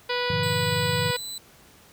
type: harmonic tone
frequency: 490.9 Hz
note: B4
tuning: 10 cents flat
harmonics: 1 / 2 / 3 / 4 / 5 / 6 / 7 / 8 / 9 / 10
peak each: -28 / -31 / -33 / -34 / -35 / -36 / -36 / -37 / -38 / -38 dBFS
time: 0.09-1.17 s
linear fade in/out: 10 ms
type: chord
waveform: sine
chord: G minor seventh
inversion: none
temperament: equal with one note detuned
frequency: 98 / 116.54 / 146.83 / 170.33 Hz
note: G2 / Bb2 / D3 / F3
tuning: 0 / 0 / 0 / -43 cents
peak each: -31 dBFS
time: 0.3-1.11 s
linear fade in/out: 0 ms
type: tone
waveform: 25% pulse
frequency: 4000 Hz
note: B7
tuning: 21 cents sharp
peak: -29 dBFS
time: 0.43-1.38 s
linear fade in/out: 2 ms
effects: pink hiss -53 dBFS RMS until 1.92 s + high-pass 60 Hz 12 dB/octave